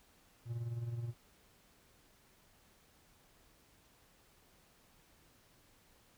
triangle tone with tremolo, 117.7 Hz, A#2, 17 cents sharp, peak -33 dBFS, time 0.45-1.14 s, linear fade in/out 50 ms, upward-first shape sine, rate 19 Hz, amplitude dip 55%, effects pink hiss -67 dBFS RMS until 6.17 s

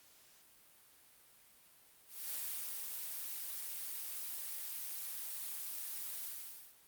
blue noise with ADSR envelope, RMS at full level -40 dBFS, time 2.07-6.77 s, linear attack 250 ms, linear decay 460 ms, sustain -3 dB, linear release 540 ms, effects white hiss -64 dBFS RMS until 6.87 s + Opus 48 kbps

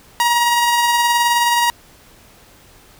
sawtooth tone with tremolo, 950 Hz, A#5, 33 cents sharp, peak -8 dBFS, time 0.2-1.7 s, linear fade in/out 0 ms, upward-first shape sine, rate 19 Hz, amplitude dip 30%, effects pink hiss -47 dBFS RMS until 2.99 s

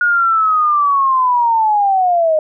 sine linear sweep, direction down, 1445 to 612 Hz, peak -10 dBFS, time 0.01-2.39 s, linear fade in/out 2 ms, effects none

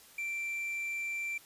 triangle tone, 2349 Hz, D7, in tune, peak -32 dBFS, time 0.18-1.38 s, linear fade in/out 5 ms, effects white hiss -57 dBFS RMS until 1.45 s + resampled to 32000 Hz

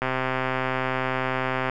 click train, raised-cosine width 0.5 ms, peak -10 dBFS, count 219, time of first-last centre 0.02-1.697 s, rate 130 Hz, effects none

